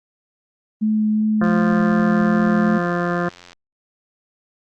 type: tone with vibrato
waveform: sine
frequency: 214.9 Hz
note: A3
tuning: 41 cents flat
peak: -15 dBFS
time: 0.81-2.79 s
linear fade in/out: 20 ms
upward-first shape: sine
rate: 2.7 Hz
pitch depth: 8 cents each way
type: harmonic tone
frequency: 174.61 Hz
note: F3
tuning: in tune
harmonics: 1 / 2 / 3 / 4 / 6 / 7 / 8 / 9 / 10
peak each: -22 / -25 / -27 / -28 / -30 / -30 / -31 / -32 / -32 dBFS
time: 1.41-3.29 s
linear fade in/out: 5 ms
type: click train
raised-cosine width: 0.2 ms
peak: -24 dBFS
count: 185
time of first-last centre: 1.44-3.531 s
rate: 88 Hz
effects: Opus 32 kbps

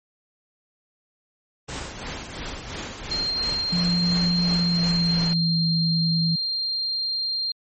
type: noise with tremolo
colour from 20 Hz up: pink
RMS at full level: -31 dBFS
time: 1.68-5.34 s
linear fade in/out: 10 ms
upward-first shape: triangle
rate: 2.9 Hz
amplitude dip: 55%
type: tone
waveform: sine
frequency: 4190 Hz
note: C8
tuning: 2 cents sharp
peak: -23 dBFS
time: 3.11-7.52 s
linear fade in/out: 5 ms
type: tone with pitch glide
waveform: sine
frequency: 174.61 to 165.29 Hz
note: F3 to E3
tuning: 0 to +5 cents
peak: -20 dBFS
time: 3.72-6.36 s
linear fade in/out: 10 ms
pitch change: -95 cents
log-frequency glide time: 4.44-5.66 s
effects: MP3 32 kbps

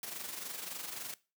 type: noise with amplitude modulation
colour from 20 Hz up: white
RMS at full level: -40 dBFS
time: 0.03-1.14 s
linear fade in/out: 2 ms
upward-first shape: sine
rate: 23.6 Hz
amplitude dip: 55%
effects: noise-tail reverb RT60 0.3 s tail -19 dB re dry + high-pass 150 Hz 12 dB/octave

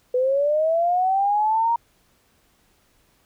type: linear sweep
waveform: sine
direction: up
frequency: 493.9 to 943 Hz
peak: -17 dBFS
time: 0.14-1.76 s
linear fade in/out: 5 ms
effects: pink hiss -62 dBFS RMS until 3.25 s

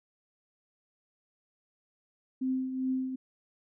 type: tone with tremolo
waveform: sine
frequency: 260 Hz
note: C4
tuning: 11 cents flat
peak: -26 dBFS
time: 2.41-3.16 s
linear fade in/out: 10 ms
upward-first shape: triangle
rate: 2.5 Hz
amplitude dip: 60%
effects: none

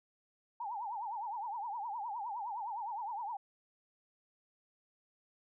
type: tone with vibrato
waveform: sine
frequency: 880 Hz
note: A5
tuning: in tune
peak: -37 dBFS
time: 0.6-3.37 s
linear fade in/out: 5 ms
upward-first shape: triangle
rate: 9.7 Hz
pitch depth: 220 cents each way
effects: none

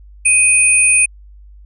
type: tone pair together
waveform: sine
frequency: 2500 / 9317 Hz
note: D#7 / D9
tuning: +8 / -15 cents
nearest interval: octave + major seventh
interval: 2277 cents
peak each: -11 dBFS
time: 0.25-1.06 s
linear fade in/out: 10 ms
effects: added 50 Hz sine -37 dBFS peak until 1.65 s

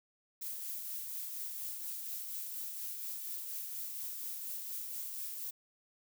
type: noise with tremolo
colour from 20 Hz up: violet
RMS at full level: -40 dBFS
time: 0.41-5.51 s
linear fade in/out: 10 ms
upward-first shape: triangle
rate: 4.2 Hz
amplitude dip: 35%
effects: none

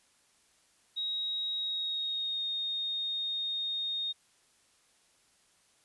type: tone with pitch glide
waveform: sine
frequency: 3800 to 3700 Hz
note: A#7 to A#7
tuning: +33 to -14 cents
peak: -31 dBFS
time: 0.96-4.13 s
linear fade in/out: 20 ms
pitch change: -47 cents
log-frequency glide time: 1.56-2.42 s
effects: white hiss -67 dBFS RMS until 5.84 s + resampled to 24000 Hz

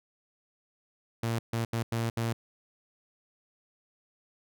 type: tone bursts at uneven times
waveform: sawtooth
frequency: 115.2 Hz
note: A#2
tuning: 20 cents flat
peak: -24 dBFS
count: 5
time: 1.23-1.39 / 1.53-1.65 / 1.73-1.83 / 1.92-2.1 / 2.17-2.33 s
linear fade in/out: 5 ms
effects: none

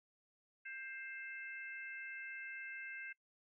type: harmonic tone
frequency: 527 Hz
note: C5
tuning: 12 cents sharp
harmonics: 3 / 4 / 5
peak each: -48 / -50 / -52 dBFS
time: 0.65-3.13 s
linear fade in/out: 10 ms
effects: noise-tail reverb RT60 0.1 s tail -22 dB re dry

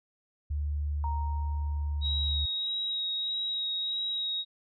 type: tone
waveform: sine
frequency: 73.42 Hz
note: D2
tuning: in tune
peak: -28 dBFS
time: 0.5-2.46 s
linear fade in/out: 10 ms
type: tone with exponential decay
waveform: sine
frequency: 932.3 Hz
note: A#5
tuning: in tune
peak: -32 dBFS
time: 1.04-2.75 s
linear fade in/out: 1 ms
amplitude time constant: 370 ms
type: tone with vibrato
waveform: sine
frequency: 3808 Hz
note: A#7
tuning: 36 cents sharp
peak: -29 dBFS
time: 2.01-4.45 s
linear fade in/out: 50 ms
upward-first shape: sine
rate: 1.6 Hz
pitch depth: 14 cents each way
effects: none

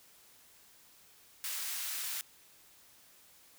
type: high-pass noise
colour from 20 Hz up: white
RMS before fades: -38 dBFS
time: 1.44-2.21 s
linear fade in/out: 0 ms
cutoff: 1300 Hz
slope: 12 dB/octave
effects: white hiss -61 dBFS RMS until 3.58 s

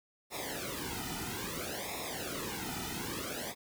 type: noise with flanger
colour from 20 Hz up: pink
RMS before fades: -39 dBFS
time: 0.3-3.55 s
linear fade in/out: 50 ms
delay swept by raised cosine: 0.65 to 1.85 ms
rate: 0.6 Hz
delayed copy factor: -0.95
effects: none

